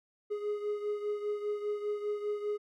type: beating tone pair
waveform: triangle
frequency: 415.3 / 420.3 Hz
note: G#4 / G#4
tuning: 0 / +21 cents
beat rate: 5 Hz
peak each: -31 / -37 dBFS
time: 0.3-2.58 s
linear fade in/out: 20 ms
effects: none